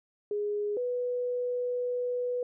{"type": "tone pair in turn", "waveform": "sine", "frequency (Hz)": [414.3, 492.7], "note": ["G#4", "B4"], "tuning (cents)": [-4, -4], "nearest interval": "minor third", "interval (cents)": 300, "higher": "second", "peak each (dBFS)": -28, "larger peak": "neither", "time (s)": [[0.31, 0.77], [0.77, 2.43]], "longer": "second", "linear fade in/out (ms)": 2, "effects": []}